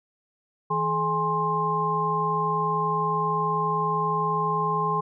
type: tone cluster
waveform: sine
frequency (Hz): 162.5 / 425 / 824 / 1055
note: E3 / G#4 / G#5 / C6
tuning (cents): -24 / +40 / -14 / +14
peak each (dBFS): -30 / -30 / -30 / -24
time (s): 0.7-5.01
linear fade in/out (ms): 10
effects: none